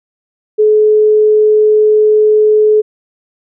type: tone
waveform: sine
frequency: 427.3 Hz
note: G#4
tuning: 49 cents sharp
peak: -5 dBFS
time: 0.58-2.82 s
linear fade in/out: 20 ms
effects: none